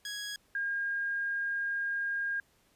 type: tone pair in turn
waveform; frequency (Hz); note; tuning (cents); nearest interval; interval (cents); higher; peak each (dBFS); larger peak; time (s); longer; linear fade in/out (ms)
15% pulse / sine; 1661.2 / 1617.6; G#6 / G#6; 0 / -46; unison; 46; first; -30 / -30; neither; 0.05-0.36 / 0.55-2.4; second; 2
effects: pink hiss -68 dBFS RMS until 2.75 s + resampled to 32000 Hz